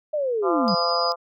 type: linear sweep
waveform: sine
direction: down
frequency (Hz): 622.3 to 170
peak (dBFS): -21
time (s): 0.13-0.75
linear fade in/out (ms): 10
type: harmonic tone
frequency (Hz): 171.1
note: F3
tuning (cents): -35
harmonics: 3 / 4 / 5 / 6 / 7 / 8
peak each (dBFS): -26 / -26 / -32 / -29 / -26 / -35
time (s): 0.42-1.16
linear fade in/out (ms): 50
type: tone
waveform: sine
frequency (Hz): 4946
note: D#8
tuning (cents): -11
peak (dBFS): -25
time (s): 0.68-1.12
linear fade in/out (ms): 0
effects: none